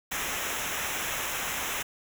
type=noise with comb filter; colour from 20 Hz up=pink; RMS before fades=-32 dBFS; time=0.11-1.83 s; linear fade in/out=10 ms; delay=0.22 ms; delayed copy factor=-0.8; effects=none